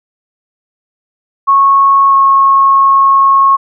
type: tone with pitch glide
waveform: sine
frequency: 1100 to 1092.4 Hz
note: C#6 to C#6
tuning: -14 to -26 cents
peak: -4 dBFS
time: 1.47-3.57 s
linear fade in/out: 20 ms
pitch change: -12 cents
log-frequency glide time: 2.09-2.14 s
effects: none